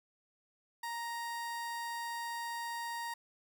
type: tone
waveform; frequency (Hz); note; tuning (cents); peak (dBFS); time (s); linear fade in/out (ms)
30% pulse; 935; A#5; +5; -35; 0.83-3.14; 5
effects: none